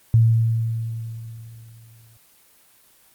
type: tone with exponential decay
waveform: sine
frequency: 113.8 Hz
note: A#2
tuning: 41 cents flat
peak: -10 dBFS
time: 0.14-2.17 s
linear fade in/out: 0 ms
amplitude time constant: 440 ms
effects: white hiss -55 dBFS RMS until 3.14 s + Opus 24 kbps